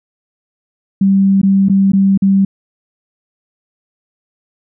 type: tone with dropouts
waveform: sine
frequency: 194.9 Hz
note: G3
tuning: 10 cents flat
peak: -7 dBFS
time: 1.01-2.45 s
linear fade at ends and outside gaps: 5 ms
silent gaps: 1.416-1.431 / 1.686-1.696 / 1.92-1.933 / 2.176-2.221 s
effects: none